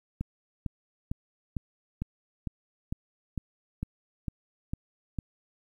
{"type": "click train", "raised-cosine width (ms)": 5, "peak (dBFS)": -19, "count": 12, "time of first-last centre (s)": [0.21, 5.187], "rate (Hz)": 2.21, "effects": ["10-bit"]}